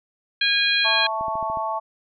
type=harmonic tone; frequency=818 Hz; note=G#5; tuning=26 cents flat; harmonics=2 / 3 / 4 / 5; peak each=-23 / -23 / -23 / -23 dBFS; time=0.41-1.07 s; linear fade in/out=5 ms
type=chord; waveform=sine; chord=A major; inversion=second; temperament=equal; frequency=659.3 / 880 / 1108.7 Hz; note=E5 / A5 / C#6; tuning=0 / 0 / 0 cents; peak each=-29 / -26 / -28 dBFS; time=0.84-1.8 s; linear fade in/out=20 ms
type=click train; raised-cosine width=3 ms; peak=-27 dBFS; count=6; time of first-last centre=1.21-1.572 s; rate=13.8 Hz
effects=none